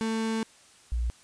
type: tone pair in turn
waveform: 35% pulse / sine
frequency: 223.1 / 59.09 Hz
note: A3 / A#1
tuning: +24 / +24 cents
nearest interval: octave + major seventh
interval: 2300 cents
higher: first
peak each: -25 dBFS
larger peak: neither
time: 0.01-0.43 / 0.92-1.1 s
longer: first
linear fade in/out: 0 ms
effects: white hiss -56 dBFS RMS until 1.23 s + resampled to 22050 Hz